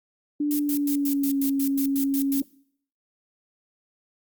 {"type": "tone with pitch glide", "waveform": "sine", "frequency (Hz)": [293.7, 275.6], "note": ["D4", "C#4"], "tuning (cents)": [0, -10], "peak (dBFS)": -21, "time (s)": [0.4, 2.42], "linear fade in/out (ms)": 5, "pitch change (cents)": -110, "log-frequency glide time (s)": [0.55, 1.4]}
{"type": "noise bursts", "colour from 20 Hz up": "violet", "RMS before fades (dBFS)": -30, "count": 11, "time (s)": [0.51, 2.401], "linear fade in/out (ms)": 0, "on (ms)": 81, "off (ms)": 100}
{"effects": ["noise-tail reverb RT60 0.6 s tail -21 dB re dry", "Opus 32 kbps"]}